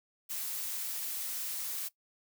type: noise with amplitude modulation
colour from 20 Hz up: blue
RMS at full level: -36 dBFS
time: 0.29-1.89 s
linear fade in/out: 20 ms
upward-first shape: sine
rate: 204 Hz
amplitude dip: 25%
effects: noise-tail reverb RT60 0.1 s tail -18 dB re dry